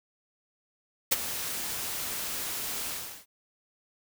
white noise with ADSR envelope, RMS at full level -21 dBFS, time 1.11-3.26 s, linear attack 14 ms, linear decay 24 ms, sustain -13 dB, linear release 390 ms, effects none

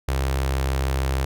sawtooth tone with notch filter, 66.6 Hz, C2, 31 cents sharp, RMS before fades -23 dBFS, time 0.08-1.25 s, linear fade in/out 5 ms, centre 220 Hz, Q 1.3, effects none

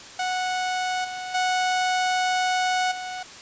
sawtooth tone with level steps, 737 Hz, F#5, 7 cents flat, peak -20 / -27 / -17 / -27 dBFS, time 0.19-3.23 s, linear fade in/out 5 ms, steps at 1.04 / 1.34 / 2.91 s, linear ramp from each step 10 ms, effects white hiss -42 dBFS RMS until 3.41 s + resampled to 16000 Hz

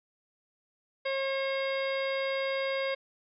harmonic tone with a mistuned harmonic, 540 Hz, C#5, 45 cents flat, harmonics 1 / 2 / 3 / 4 / 5 / 6 / 7 / 9, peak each -30 / -40 / -40 / -36 / -45 / -45 / -44 / -46 dBFS, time 1.05-2.95 s, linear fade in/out 10 ms, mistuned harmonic 9, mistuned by -22 cents, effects none

